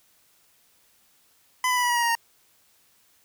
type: tone with pitch steps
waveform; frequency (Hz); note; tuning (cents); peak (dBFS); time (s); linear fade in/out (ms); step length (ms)
25% pulse; 1009 / 996.8 / 984.8 / 972.9 / 961.2 / 949.6 / 938.2 / 926.9; B5 / B5 / B5 / B5 / B5 / A#5 / A#5 / A#5; +37 / +16 / -5 / -26 / -47 / +32 / +11 / -10; -17; 1.64-2.152; 2; 64
effects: white hiss -62 dBFS RMS until 3.24 s